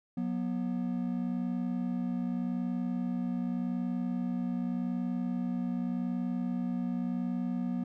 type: tone pair together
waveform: triangle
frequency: 181.74 / 242.6 Hz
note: F#3 / B3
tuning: -31 / -31 cents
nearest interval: perfect fourth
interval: 500 cents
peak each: -32 / -30 dBFS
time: 0.17-7.84 s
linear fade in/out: 5 ms
effects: none